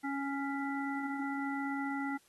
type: harmonic tone with a mistuned harmonic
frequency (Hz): 277.2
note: C#4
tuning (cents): 0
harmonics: 1 / 3 / 5 / 7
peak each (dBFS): -35 / -40 / -42 / -43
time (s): 0.03-2.18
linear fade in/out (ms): 20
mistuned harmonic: 7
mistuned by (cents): +35
effects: white hiss -67 dBFS RMS until 2.28 s + AAC 32 kbps